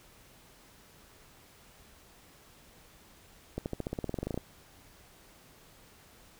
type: accelerating click train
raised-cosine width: 2 ms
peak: -20 dBFS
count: 16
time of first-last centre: 3.58-4.376 s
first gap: 79 ms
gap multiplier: 0.94
effects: pink hiss -58 dBFS RMS until 6.39 s